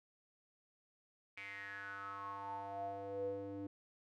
square tone with band-pass filter sweep, 99.2 Hz, G2, 21 cents sharp, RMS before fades -45 dBFS, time 1.37-3.67 s, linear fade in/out 5 ms, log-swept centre 2300 to 350 Hz, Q 8.3, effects none

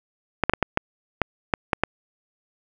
clicks, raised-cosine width 0.5 ms, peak -3 dBFS, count 9, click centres 0.437 / 0.496 / 0.536 / 0.627 / 0.774 / 1.217 / 1.538 / 1.732 / 1.836 s, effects none

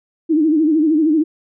sine tone with vibrato, 311 Hz, D#4, 1 cent flat, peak -11 dBFS, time 0.29-1.24 s, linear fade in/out 20 ms, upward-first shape sine, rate 13 Hz, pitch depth 100 cents each way, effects none

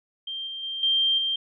sine tone with level steps, 3170 Hz, G7, 19 cents sharp, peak -30 / -32 / -29 / -19 / -23 dBFS, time 0.27-1.36 s, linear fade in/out 5 ms, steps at 0.47 / 0.63 / 0.83 / 1.18 s, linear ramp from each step 2 ms, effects none

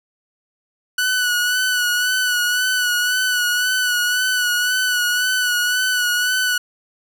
sawtooth tone with vibrato, 1480 Hz, F#6, in tune, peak -13 dBFS, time 0.98-6.58 s, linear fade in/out 5 ms, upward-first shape sine, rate 1.9 Hz, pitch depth 35 cents each way, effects none

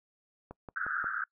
click train, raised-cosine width 1 ms, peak -29 dBFS, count 4, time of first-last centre 0.51-1.043 s, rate 5.63 Hz
white band-pass noise, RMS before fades -34 dBFS, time 0.76-1.24 s, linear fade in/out 2 ms, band 1300 to 1600 Hz, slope 96 dB/octave
effects noise-tail reverb RT60 0.1 s tail -25 dB re dry

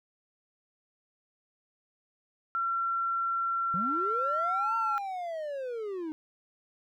sine tone, 1360 Hz, F6, 46 cents flat, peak -27 dBFS, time 2.55-4.98 s, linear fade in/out 0 ms
triangle linear two-way sweep, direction up then down, 161.1 to 914 to 301.2 Hz, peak -31 dBFS, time 3.74-6.12 s, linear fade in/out 0 ms, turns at 4.76 s
effects none

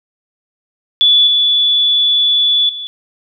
sine tone with level steps, 3445 Hz, A7, 37 cents flat, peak -6 / -9 / -22 dBFS, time 1.01-2.87 s, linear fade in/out 0 ms, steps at 1.27 / 2.69 s, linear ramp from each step 2 ms, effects none

